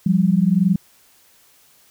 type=tone pair together; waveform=sine; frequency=174.62 / 196 Hz; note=F3 / G3; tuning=0 / 0 cents; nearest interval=major second; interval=200 cents; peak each=-16 dBFS; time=0.06-0.76 s; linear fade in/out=5 ms; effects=white hiss -54 dBFS RMS until 1.9 s